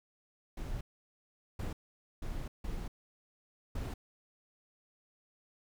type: noise bursts at uneven times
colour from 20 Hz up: brown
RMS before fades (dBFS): -38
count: 5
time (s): 0.57-0.81 / 1.59-1.73 / 2.22-2.48 / 2.64-2.88 / 3.75-3.94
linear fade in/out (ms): 5
effects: none